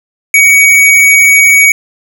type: tone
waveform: square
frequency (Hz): 2252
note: C#7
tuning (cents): +27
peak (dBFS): -3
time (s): 0.34-1.72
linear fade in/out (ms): 2
effects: none